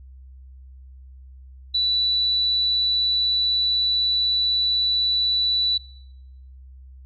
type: tone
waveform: sine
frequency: 3958 Hz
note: B7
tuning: 3 cents sharp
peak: -18 dBFS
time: 1.74-5.78 s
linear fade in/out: 10 ms
effects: noise-tail reverb RT60 0.9 s tail -22 dB re dry + added 65 Hz sine -41 dBFS peak until 7.05 s